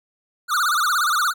square tone with vibrato, 1318.5 Hz, E6, in tune, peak -18 dBFS, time 0.48-1.34 s, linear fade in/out 50 ms, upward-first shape sine, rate 17 Hz, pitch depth 210 cents each way, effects none

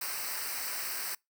white noise with comb filter, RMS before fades -36 dBFS, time 0.01-1.15 s, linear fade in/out 5 ms, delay 0.29 ms, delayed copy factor -0.8, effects noise-tail reverb RT60 0.2 s tail -26 dB re dry

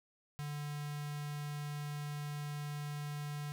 square tone with notch filter, 146.83 Hz, D3, in tune, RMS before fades -41 dBFS, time 0.39-3.52 s, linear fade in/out 0 ms, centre 370 Hz, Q 0.77, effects none

